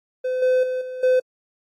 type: tone with level steps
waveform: triangle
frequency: 510 Hz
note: C5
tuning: 44 cents flat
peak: -19 / -13 / -20 / -27 / -12 dBFS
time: 0.24-1.2 s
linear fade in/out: 10 ms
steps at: 0.42 / 0.63 / 0.81 / 1.03 s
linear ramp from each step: 5 ms
effects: AAC 48 kbps